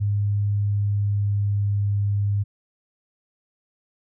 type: tone with pitch glide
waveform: sine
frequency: 102.2 to 101.44 Hz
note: G#2 to G#2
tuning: -27 to -40 cents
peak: -19 dBFS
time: 0-2.44 s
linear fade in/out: 20 ms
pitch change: -13 cents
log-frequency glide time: 0.5-1.76 s
effects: none